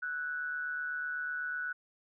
sine tone with amplitude modulation, 1480 Hz, F#6, in tune, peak -31 dBFS, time 0.02-1.73 s, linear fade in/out 10 ms, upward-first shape sine, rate 148 Hz, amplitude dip 55%, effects none

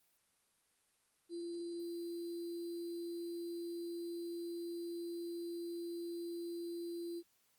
sine tone with sample-and-hold, 341.8 Hz, F4, 37 cents flat, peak -40 dBFS, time 1.29-7.23 s, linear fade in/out 50 ms, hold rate 4410 Hz, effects white hiss -75 dBFS RMS until 7.58 s + Opus 32 kbps

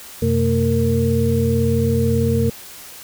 sine tone cluster, 90.2 / 128.2 / 225.8 / 461.8 Hz, F#2 / C3 / A3 / A#4, -44 / -35 / +45 / -16 cents, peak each -20 dBFS, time 0.22-2.5 s, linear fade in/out 5 ms, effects white hiss -38 dBFS RMS until 3.03 s

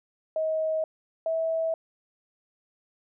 sine tone pair in turn, 633 / 650.4 Hz, D#5 / E5, +30 / -23 cents, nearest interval unison, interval 47 cents, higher second, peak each -24 dBFS, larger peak neither, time 0.36-0.84 / 1.26-1.74 s, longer neither, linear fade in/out 2 ms, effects none

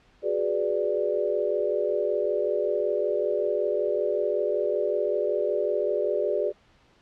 sine chord, G# half-diminished seventh, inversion third, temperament equal, 370 / 415.3 / 493.9 / 587.3 Hz, F#4 / G#4 / B4 / D5, 0 / 0 / 0 / 0 cents, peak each -30 / -27 / -31 / -27 dBFS, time 0.22-6.53 s, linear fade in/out 50 ms, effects pink hiss -60 dBFS RMS until 7.01 s + low-pass 4000 Hz 12 dB/octave

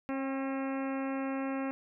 harmonic tone with a mistuned harmonic, 269.7 Hz, C#4, 47 cents flat, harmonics 1 / 2 / 3 / 4 / 5 / 6 / 7 / 8 / 9 / 10, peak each -33 / -39 / -43 / -45 / -47 / -49 / -50 / -51 / -52 / -53 dBFS, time 0.09-1.71 s, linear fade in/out 0 ms, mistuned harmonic 3, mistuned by -20 cents, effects none

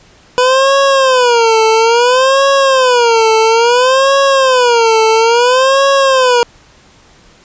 25% pulse tone with vibrato, 493.9 Hz, B4, in tune, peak -3 dBFS, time 0.38-6.43 s, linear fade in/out 0 ms, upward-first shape sine, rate 0.59 Hz, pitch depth 190 cents each way, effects pink hiss -44 dBFS RMS until 7.44 s + resampled to 16000 Hz

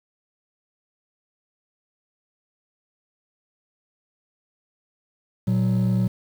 triangle tone pair together, 117.65 / 186.4 Hz, A#2 / F#3, +16 / +13 cents, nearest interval minor sixth, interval 797 cents, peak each -18 dBFS, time 5.47-6.08 s, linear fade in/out 10 ms, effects tanh soft clip ceiling -12 dBFS + 8-bit

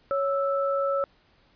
sine tone pair together, 554.4 / 1318.6 Hz, C#5 / E6, 0 / 0 cents, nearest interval octave + minor third, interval 1500 cents, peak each -24 / -28 dBFS, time 0.11-1.04 s, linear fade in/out 0 ms, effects pink hiss -62 dBFS RMS until 1.55 s + resampled to 11025 Hz

